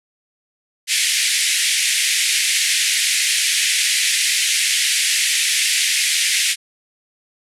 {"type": "band-pass noise", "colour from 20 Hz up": "pink", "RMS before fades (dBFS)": -18, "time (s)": [0.87, 6.56], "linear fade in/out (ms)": 50, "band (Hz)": [1900, 11000], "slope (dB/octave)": 48, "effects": []}